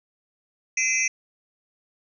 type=tone cluster; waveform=sine; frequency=2047 / 2363 / 2591 / 5720 / 6290 Hz; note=C7 / D7 / E7 / F8 / G8; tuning=-38 / +10 / -30 / +41 / +5 cents; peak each=-27 dBFS; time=0.77-1.08 s; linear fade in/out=5 ms; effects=none

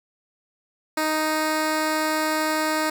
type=tone; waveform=10% pulse; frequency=311.1 Hz; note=D#4; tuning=in tune; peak=-13 dBFS; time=0.97-2.9 s; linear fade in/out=5 ms; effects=none

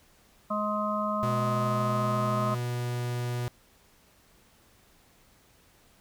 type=harmonic tone; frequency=210 Hz; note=G#3; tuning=19 cents sharp; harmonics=1 / 3 / 5 / 6; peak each=-32 / -32 / -32 / -32 dBFS; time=0.5-2.55 s; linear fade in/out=10 ms
type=tone; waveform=45% pulse; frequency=121.8 Hz; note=B2; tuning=24 cents flat; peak=-29 dBFS; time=1.23-3.48 s; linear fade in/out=0 ms
effects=pink hiss -61 dBFS RMS until 6 s

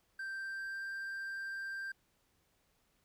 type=tone with pitch glide; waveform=triangle; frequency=1568 to 1578.9 Hz; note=G6 to G6; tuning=0 to +12 cents; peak=-37 dBFS; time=0.19-1.92 s; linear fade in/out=5 ms; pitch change=+12 cents; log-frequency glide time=0.34-0.82 s; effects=pink hiss -75 dBFS RMS until 3.04 s

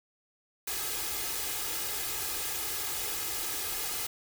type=noise with comb filter; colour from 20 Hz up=white; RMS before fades=-34 dBFS; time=0.67-4.07 s; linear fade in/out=5 ms; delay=2.4 ms; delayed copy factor=+0.7; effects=none

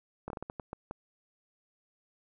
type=slowing click train; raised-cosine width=1 ms; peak=-24 dBFS; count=9; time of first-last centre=0.28-0.911 s; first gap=22 ms; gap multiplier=1.35; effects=none

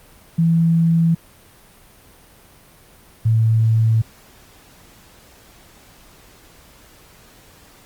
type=tone pair in turn; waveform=sine; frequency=165.8 / 112 Hz; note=E3 / A2; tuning=+10 / +31 cents; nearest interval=perfect fifth; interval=679 cents; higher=first; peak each=-12 dBFS; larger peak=neither; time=0.38-1.15 / 3.25-4.02 s; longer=neither; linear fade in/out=10 ms; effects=pink hiss -48 dBFS RMS until 7.85 s + Opus 32 kbps

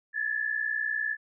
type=tone pair together; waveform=sine; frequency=1701 / 1761 Hz; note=G#6 / A6; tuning=+41 / +1 cents; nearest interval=minor second; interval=60 cents; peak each=-30 / -30 dBFS; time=0.13-1.17 s; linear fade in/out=50 ms; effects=none

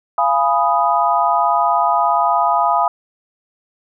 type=chord; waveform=sine; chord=F half-diminished seventh; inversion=none; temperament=equal with one note detuned; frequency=690 / 830.6 / 987.8 / 1244.5 Hz; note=F5 / Ab5 / Cb6 / Eb6; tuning=-21 / 0 / 0 / 0 cents; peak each=-18 dBFS; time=0.18-2.88 s; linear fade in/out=2 ms; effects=none

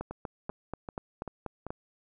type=two click trains; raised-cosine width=1 ms; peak=-24 / -21 dBFS; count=5 / 8; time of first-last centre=0.11-1.666 / 0.01-1.705 s; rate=2.57 / 4.13 Hz; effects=none

